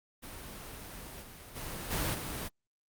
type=noise with level steps; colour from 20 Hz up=pink; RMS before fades=-45 / -49 / -40 / -32 / -38 dBFS; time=0.22-2.49 s; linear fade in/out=20 ms; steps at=1.21 / 1.55 / 1.9 / 2.13 s; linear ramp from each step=20 ms; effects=Opus 32 kbps